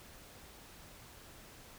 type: silence
effects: pink hiss -55 dBFS RMS until 1.78 s